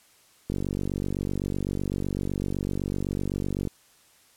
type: click train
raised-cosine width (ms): 3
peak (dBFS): -16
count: 153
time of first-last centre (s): 0.5-3.673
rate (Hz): 47.9
effects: white hiss -59 dBFS RMS until 4.36 s + low-pass 12000 Hz 12 dB/octave